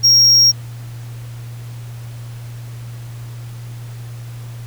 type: tone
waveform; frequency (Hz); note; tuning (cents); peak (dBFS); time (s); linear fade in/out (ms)
triangle; 5588; F8; 0; -6; 0.03-0.52; 20
effects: added 118 Hz sine -28 dBFS peak until 4.66 s + pink hiss -43 dBFS RMS until 4.66 s